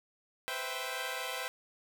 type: chord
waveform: 10% pulse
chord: C major seventh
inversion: third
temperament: equal with one note detuned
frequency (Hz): 498.8 / 523.3 / 659.3 / 784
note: B4 / C5 / E5 / G5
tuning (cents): +17 / 0 / 0 / 0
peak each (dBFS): -33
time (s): 0.48-1.48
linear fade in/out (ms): 0
effects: none